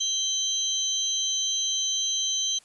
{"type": "tone cluster", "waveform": "sine", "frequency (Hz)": [3149, 3969, 6160], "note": ["G7", "B7", "G8"], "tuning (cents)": [7, 8, -31], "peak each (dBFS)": [-28, -32, -27], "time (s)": [0, 2.59], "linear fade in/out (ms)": 10, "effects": ["white hiss -57 dBFS RMS until 2.64 s", "resampled to 24000 Hz"]}